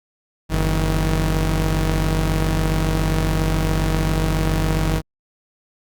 sawtooth tone pair together, 47.31 / 159 Hz, F#1 / D#3, +39 / +38 cents, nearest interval octave + major sixth, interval 2099 cents, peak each -15 / -17 dBFS, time 0.49-5.02 s, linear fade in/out 50 ms, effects Opus 48 kbps

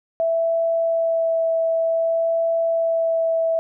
sine tone with vibrato, 659.3 Hz, E5, in tune, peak -17 dBFS, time 0.2-3.59 s, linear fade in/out 0 ms, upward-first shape sine, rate 0.54 Hz, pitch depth 9 cents each way, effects none

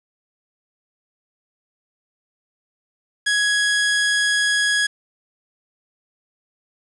sawtooth tone, 1667 Hz, G#6, 6 cents sharp, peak -13 dBFS, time 3.26-4.87 s, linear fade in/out 10 ms, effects resampled to 24000 Hz + 7-bit

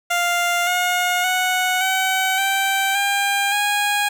15% pulse tone with pitch steps, 698.5 / 717.7 / 737.5 / 757.8 / 778.6 / 800.1 / 822.1 Hz, F5 / F5 / F#5 / F#5 / G5 / G5 / G#5, 0 / +47 / -6 / +41 / -12 / +35 / -18 cents, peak -11 dBFS, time 0.1-4.09 s, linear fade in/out 10 ms, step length 570 ms, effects none

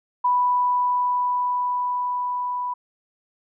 sine tone with level ramp, 987.8 Hz, B5, in tune, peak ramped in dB -16 to -24 dBFS, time 0.24-2.74 s, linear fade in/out 10 ms, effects none

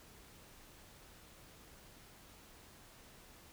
silence, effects pink hiss -59 dBFS RMS until 3.52 s

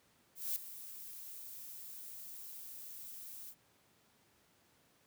violet noise with ADSR envelope, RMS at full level -35 dBFS, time 0.35-3.55 s, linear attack 210 ms, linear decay 4 ms, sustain -14 dB, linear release 62 ms, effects pink hiss -70 dBFS RMS until 5.06 s + high-pass 100 Hz 12 dB/octave

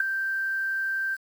sine tone with ADSR envelope, 1568 Hz, G6, in tune, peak -15 dBFS, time 0-1.17 s, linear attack 5 ms, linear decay 5 ms, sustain -10 dB, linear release 35 ms, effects 8-bit

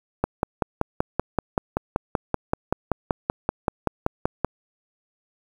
click train, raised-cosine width 1 ms, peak -6 dBFS, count 23, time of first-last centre 0.24-4.447 s, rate 5.23 Hz, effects 7-bit

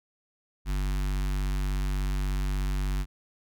square tone with notch filter, 48.27 Hz, G1, 26 cents flat, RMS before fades -28 dBFS, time 0.65-3.06 s, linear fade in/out 50 ms, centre 530 Hz, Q 0.81, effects none

